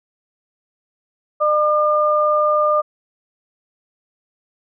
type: tone pair together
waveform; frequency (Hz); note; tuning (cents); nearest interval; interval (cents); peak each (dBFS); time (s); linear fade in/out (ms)
sine; 603.1 / 1204; D5 / D6; +46 / +43; octave; 1197; -16 / -16; 1.4-2.82; 20
effects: none